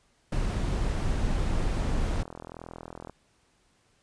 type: noise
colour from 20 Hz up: brown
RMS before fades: -27 dBFS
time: 0.32-2.23 s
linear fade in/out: 5 ms
type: click train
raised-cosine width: 1 ms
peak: -26 dBFS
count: 67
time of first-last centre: 1.51-3.097 s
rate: 41.6 Hz
effects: pink hiss -67 dBFS RMS until 4.02 s + resampled to 22050 Hz